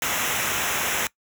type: noise with comb filter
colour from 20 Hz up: pink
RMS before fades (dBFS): -25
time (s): 0.02-1.07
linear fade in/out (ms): 2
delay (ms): 0.22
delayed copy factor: -0.75
effects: noise-tail reverb RT60 0.1 s tail -21 dB re dry + high-pass 80 Hz 12 dB/octave